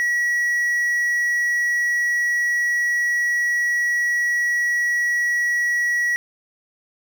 triangle tone with quantisation, 1925 Hz, B6, 45 cents flat, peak -16 dBFS, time 0-6.16 s, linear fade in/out 0 ms, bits 7, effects none

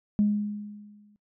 sine tone with exponential decay, 207.7 Hz, G#3, in tune, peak -17 dBFS, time 0.19-1.16 s, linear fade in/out 0 ms, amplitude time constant 210 ms, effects noise-tail reverb RT60 0.1 s tail -23 dB re dry + tanh soft clip ceiling -13 dBFS

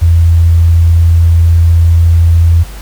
sine tone, 83.8 Hz, E2, 29 cents sharp, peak -3 dBFS, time 0.01-2.64 s, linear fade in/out 20 ms, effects added 50 Hz sine -24 dBFS peak until 2.81 s + pink hiss -33 dBFS RMS until 2.81 s

